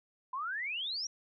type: exponential sweep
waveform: sine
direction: up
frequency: 987.8 to 5820 Hz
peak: -34 dBFS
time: 0.33-1.07 s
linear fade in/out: 5 ms
effects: none